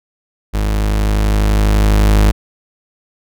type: tone with level ramp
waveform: 40% pulse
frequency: 51.91 Hz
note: G#1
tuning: in tune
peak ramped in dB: -13 to -6 dBFS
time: 0.53-2.32 s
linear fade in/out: 20 ms
effects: none